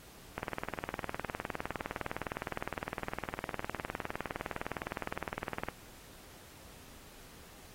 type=click train; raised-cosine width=0.5 ms; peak=-20 dBFS; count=105; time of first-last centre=0.38-5.686 s; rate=19.6 Hz; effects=pink hiss -55 dBFS RMS until 7.74 s + AAC 48 kbps